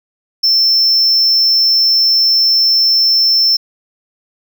triangle tone, 5340 Hz, E8, 22 cents sharp, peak -7 dBFS, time 0.43-3.57 s, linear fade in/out 10 ms, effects 8-bit

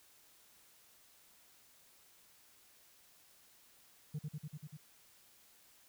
sine tone with echo, 150.4 Hz, D3, 42 cents sharp, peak -34 dBFS, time 4.14-4.19 s, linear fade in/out 10 ms, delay 97 ms, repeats 6, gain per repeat -2 dB, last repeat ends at 4.772 s, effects tanh soft clip ceiling -36 dBFS + white hiss -65 dBFS RMS until 5.88 s

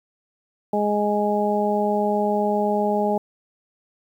harmonic tone, 207.7 Hz, G#3, in tune, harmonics 1 / 2 / 3 / 4, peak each -24 / -24 / -24 / -24 dBFS, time 0.73-3.18 s, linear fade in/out 5 ms, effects 9-bit

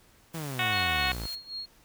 white band-stop noise, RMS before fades -45 dBFS, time 0.33-1.36 s, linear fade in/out 20 ms, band 190 to 540 Hz, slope 48 dB/octave
sawtooth exponential sweep, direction down, 168.8 to 52.1 Hz, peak -30 dBFS, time 0.34-1.27 s, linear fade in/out 5 ms
harmonic tone, 368.7 Hz, F#4, 6 cents flat, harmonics 2 / 3 / 4 / 5 / 6 / 7 / 8 / 9 / 10, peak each -33 / -35 / -34 / -33 / -33 / -33 / -36 / -39 / -36 dBFS, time 0.59-1.12 s, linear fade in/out 2 ms
sine tone with tremolo, 4277 Hz, C8, 37 cents sharp, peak -33 dBFS, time 0.72-1.66 s, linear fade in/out 10 ms, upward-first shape sine, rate 3.8 Hz, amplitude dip 85%
effects pink hiss -60 dBFS RMS until 1.84 s

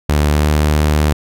sawtooth tone with pitch glide, 74.2 to 75.45 Hz, D2 to D2, +18 to +47 cents, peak -7 dBFS, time 0.09-1.13 s, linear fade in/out 5 ms, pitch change +29 cents, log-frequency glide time 0.32-0.47 s, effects none

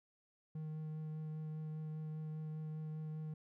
triangle tone with vibrato, 155.56 Hz, D#3, in tune, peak -39 dBFS, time 0.55-3.34 s, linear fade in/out 5 ms, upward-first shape triangle, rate 5 Hz, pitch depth 12 cents each way, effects none

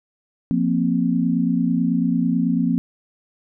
sine chord, F suspended fourth, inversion none, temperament just, 174.61 / 232.8 / 261.9 Hz, F3 / Bb3 / C4, 0 / -2 / +2 cents, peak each -21 dBFS, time 0.51-2.78 s, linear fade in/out 0 ms, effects none

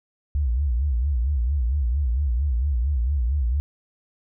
sine tone with vibrato, 65.41 Hz, C2, in tune, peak -19 dBFS, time 0.35-3.6 s, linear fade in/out 0 ms, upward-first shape sine, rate 4.4 Hz, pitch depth 220 cents each way, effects none

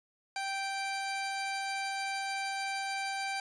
30% pulse tone pair together, 781.9 / 2349 Hz, G5 / D7, -5 / 0 cents, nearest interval octave + perfect fifth, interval 1905 cents, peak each -32 / -36 dBFS, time 0.36-3.4 s, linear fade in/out 2 ms, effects resampled to 22050 Hz

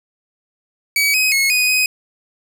sawtooth tone with pitch steps, 2274 / 2525 / 2178 / 2490 / 2511 Hz, C#7 / D#7 / C#7 / D#7 / D#7, +44 / +25 / -31 / +1 / +15 cents, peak -10 dBFS, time 0.96-1.86 s, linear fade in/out 2 ms, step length 180 ms, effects none

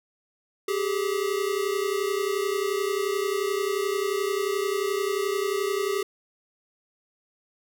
square tone pair together, 389.3 / 420.7 Hz, G4 / G#4, -12 / +22 cents, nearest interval minor second, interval 134 cents, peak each -27 / -29 dBFS, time 0.68-6.03 s, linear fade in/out 5 ms, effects none

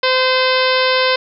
harmonic tone, 515 Hz, C5, 28 cents flat, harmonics 1 / 2 / 3 / 4 / 5 / 6 / 7 / 8 / 9 / 10, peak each -16 / -19 / -21 / -22 / -23 / -24 / -24 / -25 / -26 / -26 dBFS, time 0.03-1.16 s, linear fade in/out 5 ms, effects none

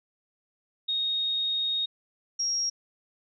sine tone pair in turn, 3729 / 5600 Hz, A#7 / F8, 0 / +4 cents, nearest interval perfect fifth, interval 704 cents, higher second, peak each -25 dBFS, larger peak neither, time 0.88-1.86 / 2.39-2.7 s, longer first, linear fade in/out 10 ms, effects none

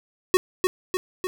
square tone with echo, 370 Hz, F#4, in tune, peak -14 dBFS, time 0.34-0.37 s, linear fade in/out 0 ms, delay 300 ms, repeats 3, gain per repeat -4 dB, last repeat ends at 1.27 s, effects 7-bit

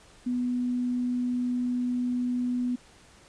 sine tone, 246.9 Hz, B3, in tune, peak -25 dBFS, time 0.26-2.76 s, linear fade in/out 10 ms, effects pink hiss -55 dBFS RMS until 3.28 s + resampled to 22050 Hz

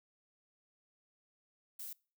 violet noise, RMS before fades -45 dBFS, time 1.79-1.93 s, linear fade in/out 5 ms, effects noise-tail reverb RT60 0.4 s tail -25 dB re dry

